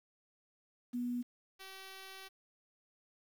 sine / 5% pulse tone pair in turn, 243.7 / 383.7 Hz, B3 / G4, -23 / -37 cents, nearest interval minor sixth, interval 786 cents, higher second, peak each -34 / -37 dBFS, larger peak first, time 0.93-1.23 / 1.59-2.29 s, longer second, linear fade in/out 20 ms, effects 10-bit

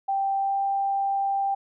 sine tone with pitch glide, 784 to 789 Hz, G5 to G5, 0 to +11 cents, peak -22 dBFS, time 0.08-1.55 s, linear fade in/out 10 ms, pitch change +11 cents, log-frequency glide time 0.37-0.61 s, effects none

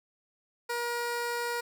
15% pulse tone, 476.3 Hz, A#4, 37 cents sharp, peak -24 dBFS, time 0.69-1.61 s, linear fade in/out 10 ms, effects none

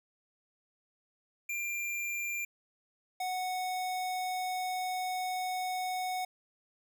square tone pair in turn, 2380 / 738.1 Hz, D7 / F#5, +22 / -4 cents, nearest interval octave + minor sixth, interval 2026 cents, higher first, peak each -34 / -33 dBFS, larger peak second, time 1.49-2.45 / 3.2-6.25 s, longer second, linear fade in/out 5 ms, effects none

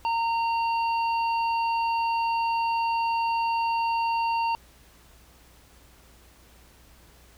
harmonic tone, 920 Hz, A#5, 23 cents flat, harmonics 1 / 3 / 5, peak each -23 / -34 / -41 dBFS, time 0.05-4.55 s, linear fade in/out 0 ms, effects added 60 Hz sine -56 dBFS peak until 7.37 s + pink hiss -56 dBFS RMS until 7.37 s

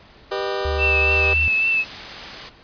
sawtooth chord, G augmented, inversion none, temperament just, 392 / 490 / 612.5 Hz, G4 / B4 / D#5, 0 / -14 / -27 cents, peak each -21 / -24 / -24 dBFS, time 0.31-1.34 s, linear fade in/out 10 ms
sine tone with pitch glide, 73 to 77.3 Hz, D2 to D#2, -10 to -11 cents, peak -22 dBFS, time 0.65-1.48 s, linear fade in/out 0 ms, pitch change +99 cents, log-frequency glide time 1.05-1.14 s
sine tone with vibrato, 2637 Hz, E7, in tune, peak -16 dBFS, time 0.78-1.85 s, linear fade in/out 50 ms, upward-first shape triangle, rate 3.6 Hz, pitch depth 34 cents each way
white noise, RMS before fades -33 dBFS, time 1.1-2.5 s, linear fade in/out 20 ms
effects pink hiss -48 dBFS RMS until 2.63 s + resampled to 11025 Hz

